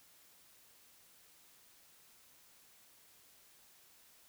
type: silence
effects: white hiss -64 dBFS RMS until 4.28 s